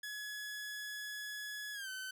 sawtooth tone with pitch glide, 1692 to 1524.9 Hz, G#6 to G6, +32 to -48 cents, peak -38 dBFS, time 0.03-2.11 s, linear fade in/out 5 ms, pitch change -180 cents, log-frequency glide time 1.73-1.89 s, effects none

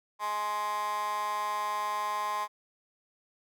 15% pulse tone with high-pass filter, 209.3 Hz, G#3, 14 cents sharp, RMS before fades -32 dBFS, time 0.19-2.48 s, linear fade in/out 50 ms, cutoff 1000 Hz, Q 7.7, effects none

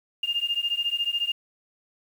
sine beating tone pair, 2810 / 2824 Hz, F7 / F7, +10 / +19 cents, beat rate 14 Hz, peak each -27 dBFS, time 0.23-1.32 s, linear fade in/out 5 ms, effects 8-bit

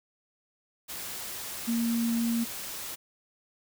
sine tone in noise, 232.3 Hz, A#3, 6 cents flat, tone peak -25 dBFS, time 1.67-2.45 s, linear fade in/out 20 ms, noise white, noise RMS -38 dBFS, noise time 0.88-2.96 s, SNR +10 dB, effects none

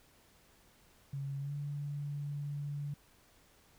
sine tone with pitch glide, 138.59 to 144.39 Hz, C#3 to D3, 0 to -29 cents, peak -36 dBFS, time 1.13-2.94 s, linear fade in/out 5 ms, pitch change +71 cents, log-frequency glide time 1.4-1.53 s, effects pink hiss -65 dBFS RMS until 3.78 s

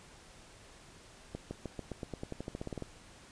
accelerating click train, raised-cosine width 2 ms, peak -25 dBFS, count 17, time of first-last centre 1.35-2.823 s, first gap 160 ms, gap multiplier 0.92, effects pink hiss -56 dBFS RMS until 3.31 s + resampled to 22050 Hz

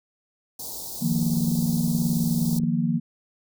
white band-stop noise, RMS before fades -35 dBFS, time 0.59-2.59 s, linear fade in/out 5 ms, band 940 to 4000 Hz, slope 48 dB/octave
sine chord, Eb suspended second, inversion none, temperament equal, 155.56 / 174.61 / 233.1 Hz, Eb3 / F3 / Bb3, 0 / 0 / 0 cents, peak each -26 / -25 / -24 dBFS, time 1.01-3 s, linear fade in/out 20 ms
click train, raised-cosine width 3 ms, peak -26 dBFS, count 43, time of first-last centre 1.12-2.636 s, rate 27.7 Hz
effects none

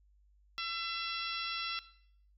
harmonic tone, 673 Hz, E5, 36 cents sharp, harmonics 2 / 3 / 4 / 5 / 6 / 7 / 8, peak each -41 / -46 / -42 / -42 / -44 / -48 / -46 dBFS, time 0.58-1.79 s, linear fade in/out 0 ms, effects noise-tail reverb RT60 0.7 s tail -18 dB re dry + added 50 Hz sine -63 dBFS peak until 2.37 s

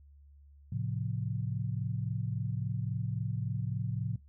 sine chord, F major, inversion first, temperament equal with one note detuned, 110 / 133.64 / 174.61 Hz, A2 / C3 / F3, 0 / +37 / 0 cents, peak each -34 / -35 / -39 dBFS, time 0.72-4.16 s, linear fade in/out 5 ms, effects noise-tail reverb RT60 0.2 s tail -21 dB re dry + added 71 Hz sine -54 dBFS peak until 4.28 s

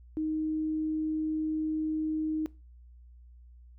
sine tone, 311.9 Hz, D#4, 4 cents sharp, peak -28 dBFS, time 0.17-2.46 s, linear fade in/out 0 ms, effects noise-tail reverb RT60 0.3 s tail -22 dB re dry + added 60 Hz sine -50 dBFS peak until 3.78 s

